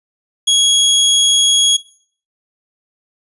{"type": "tone", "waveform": "sawtooth", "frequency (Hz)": 3322, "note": "G#7", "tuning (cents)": 0, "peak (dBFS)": -6, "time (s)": [0.47, 1.77], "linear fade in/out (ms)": 10, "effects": ["noise-tail reverb RT60 0.5 s tail -18 dB re dry", "resampled to 24000 Hz"]}